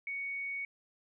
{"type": "tone", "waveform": "sine", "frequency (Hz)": 2230, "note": "C#7", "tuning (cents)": 10, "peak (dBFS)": -35, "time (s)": [0.07, 0.65], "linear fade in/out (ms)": 2, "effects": []}